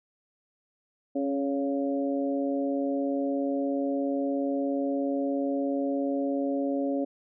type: harmonic tone with a mistuned harmonic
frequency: 140 Hz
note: C#3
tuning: 18 cents sharp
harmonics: 2 / 3 / 4 / 5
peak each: -27 / -36 / -31 / -39 dBFS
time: 1.15-7.05 s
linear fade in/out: 10 ms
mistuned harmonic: 2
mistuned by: -19 cents
effects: none